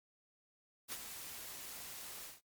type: noise with ADSR envelope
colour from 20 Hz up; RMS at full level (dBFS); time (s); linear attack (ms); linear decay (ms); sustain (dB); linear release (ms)
white; -41; 0.88-2.41; 44; 35; -7; 170
effects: noise-tail reverb RT60 0.1 s tail -18 dB re dry + MP3 96 kbps